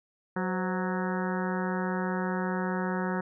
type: harmonic tone with a mistuned harmonic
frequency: 185 Hz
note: F#3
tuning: in tune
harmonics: 1 / 2 / 3 / 4 / 5 / 6 / 7 / 8 / 9 / 10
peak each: -30 / -35 / -38 / -41 / -37 / -44 / -41 / -40 / -41 / -45 dBFS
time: 0.36-3.21 s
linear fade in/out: 5 ms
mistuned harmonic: 3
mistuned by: -83 cents
effects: none